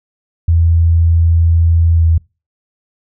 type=tone with pitch glide; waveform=sine; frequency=83.3 to 81.96 Hz; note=E2 to E2; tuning=+19 to -9 cents; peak=-7 dBFS; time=0.48-2.18 s; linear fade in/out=5 ms; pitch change=-28 cents; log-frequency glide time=1.95-2.04 s; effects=noise-tail reverb RT60 0.3 s tail -26 dB re dry